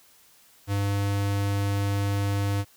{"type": "tone", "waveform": "square", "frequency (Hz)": 100.3, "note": "G2", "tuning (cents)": 40, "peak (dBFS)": -24, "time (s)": [0.67, 2.65], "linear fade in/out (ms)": 50, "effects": ["white hiss -57 dBFS RMS until 2.76 s"]}